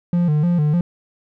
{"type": "tone with vibrato", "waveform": "triangle", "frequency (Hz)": 161.8, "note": "E3", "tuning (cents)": -32, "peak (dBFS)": -12, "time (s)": [0.13, 0.81], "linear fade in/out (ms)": 2, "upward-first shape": "square", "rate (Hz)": 3.3, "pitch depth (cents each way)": 130, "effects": []}